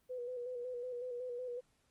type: tone with vibrato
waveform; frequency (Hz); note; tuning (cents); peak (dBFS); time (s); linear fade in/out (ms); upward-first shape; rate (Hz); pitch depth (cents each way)
sine; 493.9; B4; 0; -39; 0.09-1.61; 20; square; 5.4; 37
effects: pink hiss -75 dBFS RMS until 1.9 s + Opus 32 kbps